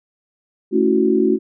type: chord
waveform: sine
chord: F# minor seventh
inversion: first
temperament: equal with one note detuned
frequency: 220 / 278.9 / 329.6 / 370 Hz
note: A3 / C#4 / E4 / F#4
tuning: 0 / +11 / 0 / 0 cents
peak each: -19 / -20 / -19 / -16 dBFS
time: 0.71-1.39 s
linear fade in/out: 50 ms
effects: none